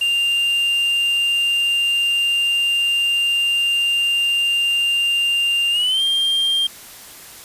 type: tone with pitch glide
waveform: triangle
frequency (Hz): 2794 to 3191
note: F7 to G7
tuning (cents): 0 to +30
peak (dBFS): -14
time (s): 0.01-6.67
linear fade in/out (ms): 5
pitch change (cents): +230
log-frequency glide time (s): 5.71-6.02
effects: white hiss -39 dBFS RMS until 7.44 s + resampled to 32000 Hz